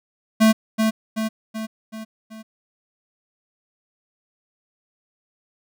square tone with echo, 220 Hz, A3, in tune, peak -12 dBFS, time 0.4-0.53 s, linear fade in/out 20 ms, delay 380 ms, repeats 5, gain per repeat -5 dB, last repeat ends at 2.43 s, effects none

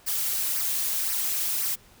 blue noise with flanger, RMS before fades -27 dBFS, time 0.06-1.76 s, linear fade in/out 20 ms, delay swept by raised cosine 0.27 to 4.57 ms, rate 1.9 Hz, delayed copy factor -0.6, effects pink hiss -55 dBFS RMS until 2 s

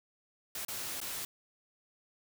white noise with dropouts, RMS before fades -39 dBFS, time 0.55-1.25 s, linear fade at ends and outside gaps 2 ms, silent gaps 0.65-0.683 / 1.003-1.014 s, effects none

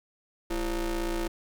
40% pulse ring-modulated tone, 183.3 Hz, F#3, 16 cents flat, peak -24 dBFS, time 0.5-1.28 s, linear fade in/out 10 ms, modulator 155 Hz, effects none

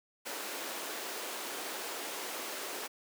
pink high-pass noise, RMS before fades -40 dBFS, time 0.25-2.88 s, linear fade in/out 20 ms, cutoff 320 Hz, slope 24 dB/octave, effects none

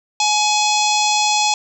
harmonic tone with a mistuned harmonic, 845 Hz, G#5, 30 cents sharp, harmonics 1 / 3 / 4 / 5 / 6 / 7 / 8 / 9, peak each -17 / -22 / -23 / -24 / -25 / -25 / -26 / -27 dBFS, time 0.2-1.54 s, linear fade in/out 2 ms, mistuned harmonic 7, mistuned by -15 cents, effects 8-bit

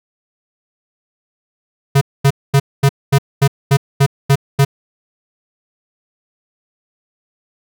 square tone bursts, 138.59 Hz, C#3, in tune, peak -8 dBFS, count 10, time 1.95-4.65 s, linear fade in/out 10 ms, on 63 ms, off 230 ms, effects none

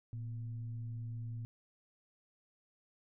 sine tone with frequency modulation, 114.9 Hz, A#2, 25 cents flat, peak -39 dBFS, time 0.13-1.45 s, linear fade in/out 0 ms, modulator 132 Hz, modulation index 0.28, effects none

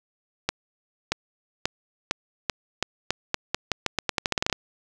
accelerating click train, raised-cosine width 0.2 ms, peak -5 dBFS, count 21, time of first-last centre 0.49-4.527 s, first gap 630 ms, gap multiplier 0.85, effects none

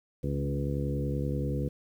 harmonic tone with a mistuned harmonic, 70.5 Hz, C#2, 30 cents sharp, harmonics 1 / 2 / 3 / 4 / 5 / 6 / 7, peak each -34 / -31 / -38 / -37 / -40 / -42 / -38 dBFS, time 0.23-1.69 s, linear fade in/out 10 ms, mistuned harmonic 3, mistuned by +16 cents, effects 10-bit

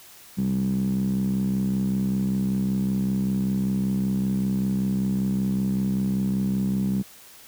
10% pulse tone with band-pass filter, 65.2 Hz, C2, 5 cents flat, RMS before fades -24 dBFS, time 0.37-7.03 s, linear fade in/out 20 ms, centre 180 Hz, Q 7, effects white hiss -48 dBFS RMS until 7.47 s

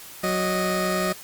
20% pulse tone pair together, 184.6 / 620.9 Hz, F#3 / D#5, -4 / -4 cents, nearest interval octave + major sixth, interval 2100 cents, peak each -20 dBFS, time 0.23-1.13 s, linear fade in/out 10 ms, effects white hiss -42 dBFS RMS until 1.23 s + Opus 48 kbps

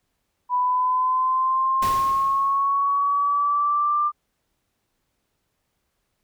sine linear sweep, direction up, 987.8 to 1192 Hz, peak -18 dBFS, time 0.49-4.12 s, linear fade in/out 50 ms
pink noise with exponential decay, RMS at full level -29 dBFS, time 1.82-2.84 s, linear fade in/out 5 ms, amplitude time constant 220 ms
effects pink hiss -74 dBFS RMS until 6.23 s

